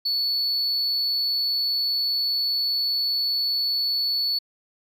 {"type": "tone", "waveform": "sine", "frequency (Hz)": 4435, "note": "C#8", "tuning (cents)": 0, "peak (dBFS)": -18, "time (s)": [0.05, 4.39], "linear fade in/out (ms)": 10, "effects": ["tanh soft clip ceiling -20 dBFS", "MP3 96 kbps"]}